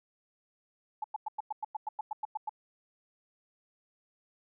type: tone bursts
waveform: sine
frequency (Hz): 857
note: A5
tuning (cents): -46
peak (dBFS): -31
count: 13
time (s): 1.02-2.494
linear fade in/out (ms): 5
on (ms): 22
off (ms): 99
effects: none